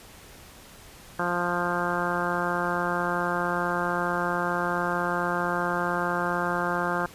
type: harmonic tone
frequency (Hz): 175.5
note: F3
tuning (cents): +9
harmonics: 1 / 2 / 3 / 4 / 5 / 6 / 7 / 8 / 9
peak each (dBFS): -33 / -33 / -33 / -33 / -33 / -33 / -33 / -33 / -33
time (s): 1.19-7.06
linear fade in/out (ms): 2
effects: pink hiss -48 dBFS RMS until 7.14 s + resampled to 32000 Hz